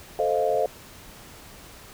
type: chord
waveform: sine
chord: F dominant seventh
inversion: first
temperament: equal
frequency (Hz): 440 / 523.3 / 622.3 / 698.5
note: A4 / C5 / Eb5 / F5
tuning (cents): 0 / 0 / 0 / 0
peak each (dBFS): -26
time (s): 0.19-0.66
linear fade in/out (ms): 2
effects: pink hiss -46 dBFS RMS until 1.93 s